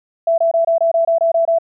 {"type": "tone bursts", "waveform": "sine", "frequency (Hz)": 665, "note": "E5", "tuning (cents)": 15, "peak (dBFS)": -11, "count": 10, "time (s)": [0.27, 1.586], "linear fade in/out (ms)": 5, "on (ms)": 110, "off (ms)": 24, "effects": []}